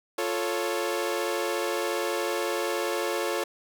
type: chord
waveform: sawtooth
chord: F augmented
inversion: none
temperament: equal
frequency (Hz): 349.2 / 440 / 554.4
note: F4 / A4 / C#5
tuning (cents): 0 / 0 / 0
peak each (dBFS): -27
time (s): 0.18-3.44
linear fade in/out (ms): 5
effects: none